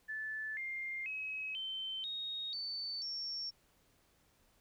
sine tone with pitch steps, 1745 / 2111 / 2555 / 3091 / 3740 / 4526 / 5476 Hz, A6 / C7 / D#7 / G7 / A#7 / C#8 / F8, -15 / +15 / +45 / -25 / +5 / +35 / -35 cents, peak -38 dBFS, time 0.08-3.51 s, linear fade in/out 20 ms, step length 490 ms, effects pink hiss -71 dBFS RMS until 4.6 s

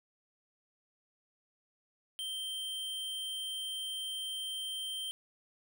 square tone, 3136 Hz, G7, in tune, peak -37 dBFS, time 2.19-5.11 s, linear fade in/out 0 ms, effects none

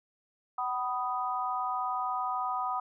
sine chord, B major, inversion second, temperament equal with one note detuned, 754.7 / 987.8 / 1244.5 Hz, F#5 / B5 / D#6, +34 / 0 / 0 cents, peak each -34 / -34 / -33 dBFS, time 0.58-2.8 s, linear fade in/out 5 ms, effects none

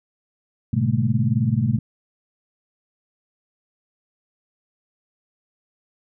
sine tone cluster, 105.6 / 124.3 / 147.9 / 206.9 / 225.5 Hz, G#2 / B2 / D3 / G#3 / A3, +29 / +12 / +13 / -6 / +43 cents, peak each -25 / -20 / -27 / -25 / -25 dBFS, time 0.73-1.79 s, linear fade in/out 5 ms, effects none

